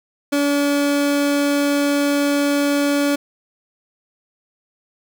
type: tone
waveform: 30% pulse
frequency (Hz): 286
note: D4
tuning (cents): -46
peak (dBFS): -13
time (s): 0.32-3.16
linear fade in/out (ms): 10
effects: none